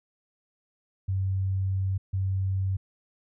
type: tone bursts at uneven times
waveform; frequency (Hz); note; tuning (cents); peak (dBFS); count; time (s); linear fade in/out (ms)
sine; 95.6; G2; -43; -24; 2; 1.08-1.98 / 2.13-2.77; 10
effects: none